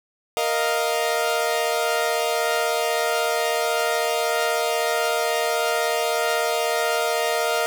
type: chord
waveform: sawtooth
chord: Bb suspended fourth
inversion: none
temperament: equal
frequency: 466.2 / 622.3 / 698.5 Hz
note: Bb4 / Eb5 / F5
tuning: 0 / 0 / 0 cents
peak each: -21 dBFS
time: 0.37-7.66 s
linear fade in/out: 0 ms
effects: none